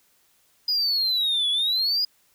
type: exponential two-way sweep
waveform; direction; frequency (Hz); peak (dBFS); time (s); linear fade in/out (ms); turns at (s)
sine; down then up; 4978 to 3360 to 4978; -18; 0.68-2.05; 5; 1.5
effects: tanh soft clip ceiling -19 dBFS + white hiss -63 dBFS RMS until 2.34 s